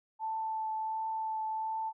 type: tone with vibrato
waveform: sine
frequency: 880 Hz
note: A5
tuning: in tune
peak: -32 dBFS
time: 0.19-1.93 s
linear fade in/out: 50 ms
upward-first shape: triangle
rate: 1.4 Hz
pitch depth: 12 cents each way
effects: none